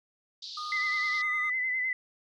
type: band-pass noise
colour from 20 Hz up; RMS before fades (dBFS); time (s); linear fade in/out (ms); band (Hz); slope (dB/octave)
white; -42; 0.42-1.22; 5; 3700 to 4800; 48
type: tone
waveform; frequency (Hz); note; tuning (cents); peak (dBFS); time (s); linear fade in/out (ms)
triangle; 1226; D#6; -26; -33; 0.57-1.5; 5
type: tone with vibrato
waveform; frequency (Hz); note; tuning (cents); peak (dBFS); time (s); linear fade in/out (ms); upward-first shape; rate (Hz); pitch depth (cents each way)
sine; 2029; B6; +46; -27; 0.72-1.93; 2; sine; 9.8; 38
effects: none